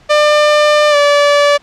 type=tone with pitch glide; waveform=sawtooth; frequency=598 to 578 Hz; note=D5 to D5; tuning=+31 to -28 cents; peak=-3 dBFS; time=0.09-1.58 s; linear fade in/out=20 ms; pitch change=-59 cents; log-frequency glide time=0.9-0.96 s; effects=pink hiss -46 dBFS RMS until 1.62 s + low-pass 5000 Hz 12 dB/octave